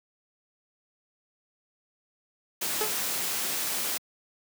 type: noise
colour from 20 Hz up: white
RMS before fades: -30 dBFS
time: 2.61-3.98 s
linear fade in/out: 10 ms
type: tone with exponential decay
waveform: sawtooth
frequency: 428.1 Hz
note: A4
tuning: 47 cents flat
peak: -21 dBFS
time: 2.81-2.99 s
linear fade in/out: 0 ms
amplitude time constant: 39 ms
effects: high-pass 150 Hz 12 dB/octave